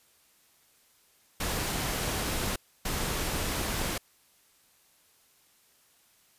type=noise bursts at uneven times; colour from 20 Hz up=pink; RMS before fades=-31 dBFS; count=2; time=1.4-2.56 / 2.85-3.98 s; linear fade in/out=5 ms; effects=white hiss -64 dBFS RMS until 6.38 s + resampled to 32000 Hz